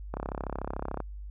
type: click train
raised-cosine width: 1 ms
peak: -19 dBFS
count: 30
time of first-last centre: 0.14-1.003 s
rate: 33.6 Hz
effects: added 50 Hz sine -38 dBFS peak until 1.3 s